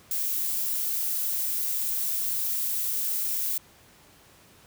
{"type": "noise", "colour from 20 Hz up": "violet", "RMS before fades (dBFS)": -28, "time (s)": [0.11, 3.58], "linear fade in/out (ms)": 2, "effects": ["pink hiss -55 dBFS RMS until 4.66 s", "high-pass 60 Hz 12 dB/octave"]}